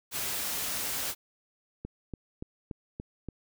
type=noise; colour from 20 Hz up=white; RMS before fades=-33 dBFS; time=0.11-1.15 s; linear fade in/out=50 ms
type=click train; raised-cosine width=3 ms; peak=-24 dBFS; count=6; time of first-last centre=1.85-3.287 s; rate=3.48 Hz
effects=none